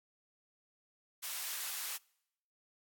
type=high-pass noise; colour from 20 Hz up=white; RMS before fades=-40 dBFS; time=1.22-1.98 s; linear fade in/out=20 ms; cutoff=980 Hz; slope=12 dB/octave; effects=noise-tail reverb RT60 0.8 s tail -26 dB re dry + AAC 64 kbps